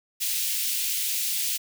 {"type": "high-pass noise", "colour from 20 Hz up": "white", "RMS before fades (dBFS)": -27, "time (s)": [0.2, 1.58], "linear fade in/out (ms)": 20, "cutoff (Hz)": 2400, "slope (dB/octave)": 24, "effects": []}